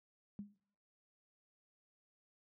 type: tone with exponential decay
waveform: sine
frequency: 204.1 Hz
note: G#3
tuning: 30 cents flat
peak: -39 dBFS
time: 0.39-0.56 s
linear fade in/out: 0 ms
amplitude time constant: 35 ms
effects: noise-tail reverb RT60 0.6 s tail -21 dB re dry + high-pass 80 Hz 12 dB/octave